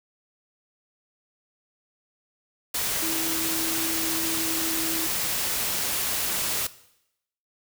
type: tone in noise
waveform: sine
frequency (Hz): 325.1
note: E4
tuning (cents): -24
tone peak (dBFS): -31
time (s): 3.02-5.07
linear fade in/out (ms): 5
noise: white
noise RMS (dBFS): -27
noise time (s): 2.74-6.67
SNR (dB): -7
effects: noise-tail reverb RT60 0.8 s tail -17 dB re dry